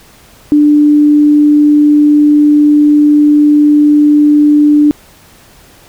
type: tone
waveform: sine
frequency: 296 Hz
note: D4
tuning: 14 cents sharp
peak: -3 dBFS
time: 0.52-4.91 s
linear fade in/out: 0 ms
effects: pink hiss -41 dBFS RMS until 5.88 s